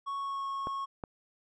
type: tone with pitch glide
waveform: triangle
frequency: 1108.7 to 1096 Hz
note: C#6 to C#6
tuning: 0 to -20 cents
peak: -31 dBFS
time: 0.06-0.86 s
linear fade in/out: 20 ms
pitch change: -20 cents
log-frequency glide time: 0.17-0.47 s
type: clicks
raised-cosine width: 1 ms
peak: -23 dBFS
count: 2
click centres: 0.671 / 1.038 s
effects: resampled to 22050 Hz